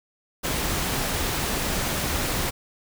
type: noise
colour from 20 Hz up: pink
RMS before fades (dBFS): -26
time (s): 0.43-2.51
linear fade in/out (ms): 20
effects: none